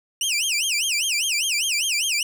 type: tone with vibrato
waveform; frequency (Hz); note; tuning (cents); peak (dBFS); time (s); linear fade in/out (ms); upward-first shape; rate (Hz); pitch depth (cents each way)
20% pulse; 2742; F7; -32; -15; 0.21-2.23; 2; sine; 5; 290
effects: none